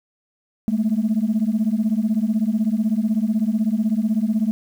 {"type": "beating tone pair", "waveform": "sine", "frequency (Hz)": [209.6, 225.6], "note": ["G#3", "A3"], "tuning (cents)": [16, 44], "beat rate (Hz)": 16, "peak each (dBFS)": -19, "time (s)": [0.68, 4.51], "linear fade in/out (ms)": 0, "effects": ["tanh soft clip ceiling -12 dBFS", "8-bit"]}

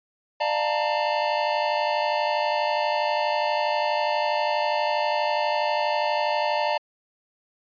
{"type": "chord", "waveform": "square", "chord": "Bb major seventh", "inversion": "first", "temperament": "equal with one note detuned", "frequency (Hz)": [598.6, 698.5, 880, 932.3], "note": ["D5", "F5", "A5", "Bb5"], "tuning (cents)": [33, 0, 0, 0], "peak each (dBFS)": [-27, -31, -27, -29], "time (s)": [0.4, 6.78], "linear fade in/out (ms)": 10, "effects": ["resampled to 11025 Hz"]}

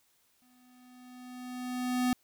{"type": "tone with exponential growth", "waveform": "square", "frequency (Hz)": 250, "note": "B3", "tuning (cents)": 21, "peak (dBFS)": -25, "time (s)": [0.42, 2.13], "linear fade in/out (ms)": 0, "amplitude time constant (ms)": 370, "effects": ["white hiss -70 dBFS RMS until 2.23 s"]}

